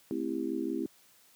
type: chord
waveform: sine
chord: A minor seventh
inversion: none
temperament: just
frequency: 220 / 264 / 330 / 396 Hz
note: A3 / C4 / E4 / G4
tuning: 0 / +16 / +2 / +18 cents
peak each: -39 / -35 / -34 / -38 dBFS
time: 0.11-0.86 s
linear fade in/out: 0 ms
effects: white hiss -62 dBFS RMS until 1.35 s + high-pass 100 Hz 12 dB/octave